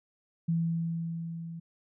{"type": "tone with level ramp", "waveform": "sine", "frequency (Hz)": 166.2, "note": "E3", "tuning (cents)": 15, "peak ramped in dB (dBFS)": [-24, -38], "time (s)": [0.48, 1.6], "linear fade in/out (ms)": 10, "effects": []}